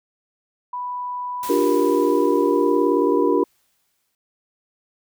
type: tone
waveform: sine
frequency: 987.8 Hz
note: B5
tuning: in tune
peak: -25 dBFS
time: 0.73-3.44 s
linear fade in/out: 5 ms
type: noise with exponential decay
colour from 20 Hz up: white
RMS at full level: -33 dBFS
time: 1.43-4.15 s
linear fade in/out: 1 ms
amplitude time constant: 590 ms
type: chord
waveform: sine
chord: G minor seventh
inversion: second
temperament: just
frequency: 294 / 352.8 / 392 / 470.4 Hz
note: D4 / F4 / G4 / Bb4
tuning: +2 / +18 / 0 / +16 cents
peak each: -21 dBFS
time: 1.49-3.44 s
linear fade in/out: 10 ms
effects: none